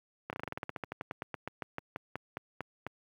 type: slowing click train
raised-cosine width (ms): 0.5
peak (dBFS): -21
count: 25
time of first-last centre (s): 0.3-2.866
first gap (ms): 29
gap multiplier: 1.1
effects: high-pass 80 Hz 12 dB/octave + 10-bit